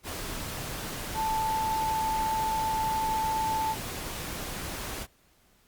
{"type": "tone in noise", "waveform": "sine", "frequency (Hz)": 880, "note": "A5", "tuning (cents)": 0, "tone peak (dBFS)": -26, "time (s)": [1.14, 3.76], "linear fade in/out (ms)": 50, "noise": "pink", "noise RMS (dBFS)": -36, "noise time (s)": [0.03, 5.07], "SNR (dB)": 7, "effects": ["pink hiss -64 dBFS RMS until 5.67 s", "Opus 48 kbps"]}